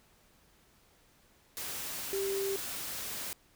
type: tone in noise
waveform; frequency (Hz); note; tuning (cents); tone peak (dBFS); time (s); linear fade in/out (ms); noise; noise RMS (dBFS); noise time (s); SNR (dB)
sine; 392; G4; 0; -31; 2.13-2.56; 0; white; -39; 1.57-3.33; +5
effects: pink hiss -65 dBFS RMS until 3.55 s